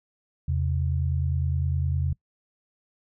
sine tone pair together, 83.2 / 133.07 Hz, E2 / C3, +17 / +30 cents, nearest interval minor sixth, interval 813 cents, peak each -24 / -27 dBFS, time 0.48-2.13 s, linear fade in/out 5 ms, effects noise-tail reverb RT60 0.1 s tail -23 dB re dry

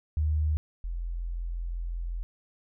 sine tone pair in turn, 76.7 / 42.75 Hz, D#2 / F1, -24 / -36 cents, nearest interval minor seventh, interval 1012 cents, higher first, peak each -23 / -30 dBFS, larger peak first, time 0.17-0.57 / 0.84-2.23 s, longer second, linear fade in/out 0 ms, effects none

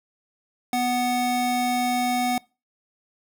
square tone pair together, 246.9 / 740.7 Hz, B3 / F#5, 0 / +2 cents, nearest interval octave + perfect fifth, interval 1902 cents, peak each -26 dBFS, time 0.73-2.38 s, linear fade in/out 2 ms, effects noise-tail reverb RT60 0.3 s tail -24 dB re dry

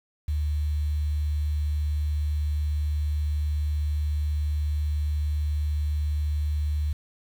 sine tone with quantisation, 74.7 Hz, D2, 30 cents sharp, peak -23 dBFS, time 0.28-6.93 s, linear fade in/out 5 ms, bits 8, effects none

